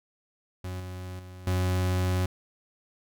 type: tone with level steps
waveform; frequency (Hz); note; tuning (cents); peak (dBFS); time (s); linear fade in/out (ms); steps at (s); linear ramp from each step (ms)
40% pulse; 91.7; F#2; -15; -32 / -35 / -41 / -23; 0.64-2.26; 5; 0.8 / 1.19 / 1.47; 2
effects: none